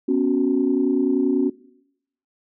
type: chord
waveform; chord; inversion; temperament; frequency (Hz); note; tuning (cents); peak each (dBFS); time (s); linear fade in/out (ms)
sine; B suspended second; none; equal; 246.9 / 277.2 / 370; B3 / C#4 / F#4; 0 / 0 / 0; -22 / -19 / -21; 0.08-1.5; 10
effects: noise-tail reverb RT60 0.8 s tail -21 dB re dry + tanh soft clip ceiling -8 dBFS

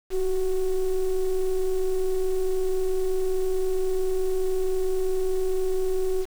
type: ring-modulated tone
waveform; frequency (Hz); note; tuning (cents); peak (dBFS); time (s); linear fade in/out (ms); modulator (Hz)
triangle; 181.7; F#3; -31; -15; 0.1-6.26; 50; 194
effects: tanh soft clip ceiling -13 dBFS + 7-bit

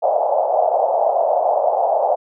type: band-pass noise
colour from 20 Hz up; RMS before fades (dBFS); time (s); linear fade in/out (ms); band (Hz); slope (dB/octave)
pink; -17; 0.02-2.16; 20; 580 to 770; 48
effects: none

